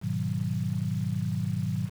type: chord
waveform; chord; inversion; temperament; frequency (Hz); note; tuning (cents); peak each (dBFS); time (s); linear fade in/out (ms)
sine; G# minor seventh; none; equal; 103.83 / 123.47 / 155.56 / 185; G#2 / B2 / D#3 / F#3; 0 / 0 / 0 / 0; -32; 0.01-1.9; 50
effects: 8-bit